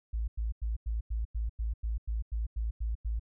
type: tone bursts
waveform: sine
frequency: 55.4 Hz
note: A1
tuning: 13 cents sharp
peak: -29 dBFS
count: 13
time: 0.13-3.196 s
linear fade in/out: 10 ms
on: 150 ms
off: 93 ms
effects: none